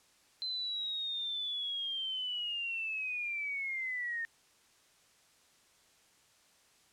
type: linear sweep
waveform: sine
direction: down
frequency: 4082 to 1821 Hz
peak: -34 dBFS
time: 0.42-4.25 s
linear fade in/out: 0 ms
effects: white hiss -66 dBFS RMS until 6.92 s + low-pass 9000 Hz 12 dB/octave